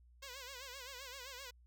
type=tone with vibrato; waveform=5% pulse; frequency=521 Hz; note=C5; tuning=7 cents flat; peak=-36 dBFS; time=0.22-1.51 s; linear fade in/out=10 ms; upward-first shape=sine; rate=7.7 Hz; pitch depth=120 cents each way; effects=added 60 Hz sine -61 dBFS peak until 1.66 s